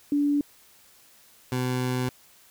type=tone pair in turn; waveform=sine / 20% pulse; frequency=288.8 / 126.58 Hz; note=D4 / B2; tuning=-29 / +43 cents; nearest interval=octave + major second; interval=1428 cents; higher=first; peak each=-20 dBFS; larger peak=neither; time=0.12-0.41 / 1.52-2.09 s; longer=second; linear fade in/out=2 ms; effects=white hiss -56 dBFS RMS until 2.5 s

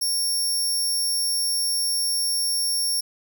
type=tone; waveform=20% pulse; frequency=5500 Hz; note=F8; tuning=27 cents flat; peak=-16 dBFS; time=0.01-3.01 s; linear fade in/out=10 ms; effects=none

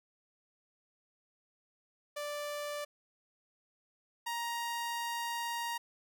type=tone pair in turn; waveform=sawtooth; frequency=587 / 938.6 Hz; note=D5 / A#5; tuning=-1 / +12 cents; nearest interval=minor sixth; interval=813 cents; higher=second; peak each=-33 / -31 dBFS; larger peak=second; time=2.16-2.85 / 4.26-5.78 s; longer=second; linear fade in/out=10 ms; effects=none

